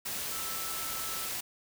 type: tone in noise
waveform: sine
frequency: 1318.5 Hz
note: E6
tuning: in tune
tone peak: -43 dBFS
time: 0.31-1.29 s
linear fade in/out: 10 ms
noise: white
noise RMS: -36 dBFS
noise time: 0.05-1.41 s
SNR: -10 dB
effects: none